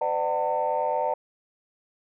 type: tone cluster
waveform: sine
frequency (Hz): 509 / 598 / 749 / 901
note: C5 / D5 / F#5 / A5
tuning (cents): -48 / +31 / +21 / +41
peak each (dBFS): -29 / -27 / -30 / -26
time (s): 0.01-1.14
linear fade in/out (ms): 5
effects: tanh soft clip ceiling -15 dBFS